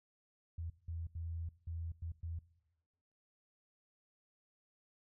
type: tone bursts at uneven times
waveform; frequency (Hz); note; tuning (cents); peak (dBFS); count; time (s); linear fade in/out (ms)
sine; 83.2; E2; +17; -39; 6; 0.58-0.7 / 0.88-1.07 / 1.15-1.49 / 1.67-1.92 / 2.02-2.12 / 2.23-2.39; 5
effects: noise-tail reverb RT60 1.0 s tail -20 dB re dry